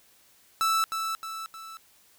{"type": "tone with echo", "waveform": "45% pulse", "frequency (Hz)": 1318.5, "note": "E6", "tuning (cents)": 0, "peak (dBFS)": -22, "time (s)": [0.61, 0.84], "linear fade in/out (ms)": 0, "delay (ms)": 310, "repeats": 3, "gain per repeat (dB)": -6, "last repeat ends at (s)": 1.77, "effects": ["white hiss -60 dBFS RMS until 2.18 s"]}